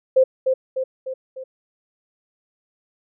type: tone with echo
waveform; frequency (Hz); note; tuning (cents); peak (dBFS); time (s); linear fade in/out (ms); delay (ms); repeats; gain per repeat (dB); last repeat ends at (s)
sine; 522; C5; -4; -10; 0.16-0.24; 10; 300; 4; -5; 1.44
effects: none